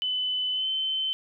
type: tone with pitch glide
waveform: sine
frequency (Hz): 3013 to 3073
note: F#7 to G7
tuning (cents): +31 to -35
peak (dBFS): -25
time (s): 0.02-1.13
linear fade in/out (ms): 0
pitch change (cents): +34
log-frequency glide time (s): 0.52-0.68
effects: none